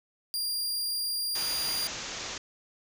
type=tone; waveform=sawtooth; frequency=4789 Hz; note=D8; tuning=33 cents sharp; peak=-26 dBFS; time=0.34-1.87 s; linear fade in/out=0 ms
type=low-pass noise; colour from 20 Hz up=white; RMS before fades=-38 dBFS; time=1.35-2.38 s; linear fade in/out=5 ms; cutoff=7100 Hz; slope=96 dB/octave
effects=none